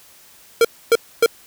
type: tone bursts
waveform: square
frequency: 461.7 Hz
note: A#4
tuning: 17 cents flat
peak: -10 dBFS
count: 3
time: 0.61-1.261 s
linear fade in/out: 2 ms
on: 37 ms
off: 270 ms
effects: white hiss -48 dBFS RMS until 1.46 s